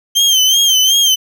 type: tone with vibrato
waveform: 30% pulse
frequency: 3136 Hz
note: G7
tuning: in tune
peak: -6 dBFS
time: 0.15-1.16 s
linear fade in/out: 20 ms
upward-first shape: sine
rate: 2.7 Hz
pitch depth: 71 cents each way
effects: none